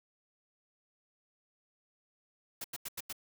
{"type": "noise bursts", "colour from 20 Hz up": "white", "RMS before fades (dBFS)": -40, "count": 5, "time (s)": [2.61, 3.127], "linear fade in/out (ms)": 5, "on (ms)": 33, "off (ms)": 88, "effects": []}